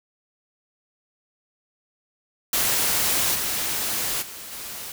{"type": "noise with level steps", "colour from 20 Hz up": "white", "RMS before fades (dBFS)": [-22, -26, -38, -35], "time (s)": [2.53, 4.92], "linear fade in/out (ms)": 2, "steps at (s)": [3.34, 4.21, 4.51], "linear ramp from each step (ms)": 20, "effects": []}